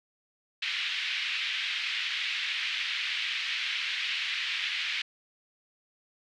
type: band-pass noise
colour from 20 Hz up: pink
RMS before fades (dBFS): -32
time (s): 0.62-5.02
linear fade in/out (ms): 5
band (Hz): 2100 to 3600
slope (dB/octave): 24
effects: none